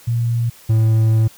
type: tone pair in turn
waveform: sine / triangle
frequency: 117.6 / 111 Hz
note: A#2 / A2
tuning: +16 / +16 cents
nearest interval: minor second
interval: 100 cents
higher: first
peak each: -15 / -9 dBFS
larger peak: second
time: 0.07-0.5 / 0.69-1.28 s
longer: second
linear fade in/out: 10 ms
effects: white hiss -45 dBFS RMS until 1.37 s